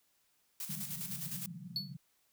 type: noise with tremolo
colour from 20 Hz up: blue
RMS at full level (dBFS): -40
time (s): 0.6-1.46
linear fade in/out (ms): 2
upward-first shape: square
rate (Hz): 9.8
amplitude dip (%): 50
type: band-pass noise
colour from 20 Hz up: white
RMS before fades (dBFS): -47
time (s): 0.69-1.97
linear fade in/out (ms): 2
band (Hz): 130 to 200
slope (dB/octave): 96
type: tone with exponential decay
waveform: triangle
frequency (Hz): 4419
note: C#8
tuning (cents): -6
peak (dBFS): -29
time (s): 1.76-1.94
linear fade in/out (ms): 1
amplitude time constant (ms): 38
effects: white hiss -74 dBFS RMS until 2.32 s